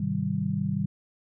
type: chord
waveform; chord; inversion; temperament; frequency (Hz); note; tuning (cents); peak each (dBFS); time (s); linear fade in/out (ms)
sine; Ab major seventh; none; just; 103.83 / 129.78 / 155.74 / 194.67; Ab2 / C3 / Eb3 / G3; 0 / -14 / +2 / -12; -34 / -33 / -30 / -28; 0-0.86; 5
effects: none